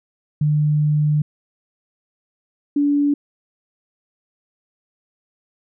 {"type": "tone pair in turn", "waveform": "sine", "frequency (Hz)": [150, 287.9], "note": ["D3", "D4"], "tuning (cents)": [37, -34], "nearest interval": "major seventh", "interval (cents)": 1129, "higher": "second", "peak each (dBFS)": [-14, -14], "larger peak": "neither", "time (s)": [[0.41, 1.22], [2.76, 3.14]], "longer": "first", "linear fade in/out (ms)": 5, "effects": []}